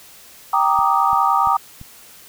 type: chord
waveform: sine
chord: Eb major seventh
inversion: first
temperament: equal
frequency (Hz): 784 / 932.3 / 1174.7 / 1244.5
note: G5 / Bb5 / D6 / Eb6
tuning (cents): 0 / 0 / 0 / 0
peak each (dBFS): -19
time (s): 0.53-1.57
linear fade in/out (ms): 5
type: click train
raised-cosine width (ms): 5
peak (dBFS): -24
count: 4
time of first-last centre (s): 0.79-1.814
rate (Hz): 2.93
effects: white hiss -44 dBFS RMS until 2.28 s